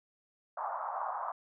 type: band-pass noise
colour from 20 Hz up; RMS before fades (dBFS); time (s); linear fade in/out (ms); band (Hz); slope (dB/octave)
white; -37; 0.57-1.32; 5; 670 to 1200; 48
effects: none